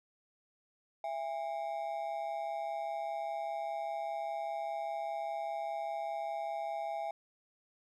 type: ring-modulated tone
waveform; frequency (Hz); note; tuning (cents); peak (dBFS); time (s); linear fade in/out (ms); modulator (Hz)
triangle; 739; F#5; -2; -30; 1.04-7.11; 2; 72.5
effects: none